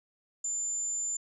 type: tone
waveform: sine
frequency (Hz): 7140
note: A8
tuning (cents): +24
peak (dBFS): -30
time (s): 0.44-1.17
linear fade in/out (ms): 5
effects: none